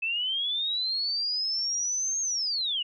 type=linear two-way sweep; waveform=sine; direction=up then down; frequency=2597 to 6500 to 2802 Hz; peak=-26 dBFS; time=0.02-2.83 s; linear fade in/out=10 ms; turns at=2.21 s; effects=none